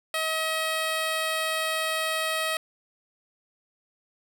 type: tone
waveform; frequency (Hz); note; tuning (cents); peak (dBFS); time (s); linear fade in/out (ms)
10% pulse; 637; D#5; +41; -17; 0.14-2.57; 2
effects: none